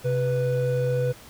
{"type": "tone pair together", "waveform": "triangle", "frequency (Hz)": [130.97, 493.9], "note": ["C3", "B4"], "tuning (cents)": [2, 0], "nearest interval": "octave + major seventh", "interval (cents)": 2298, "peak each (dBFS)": [-22, -22], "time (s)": [0.04, 1.13], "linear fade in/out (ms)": 20, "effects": ["pink hiss -47 dBFS RMS until 1.29 s"]}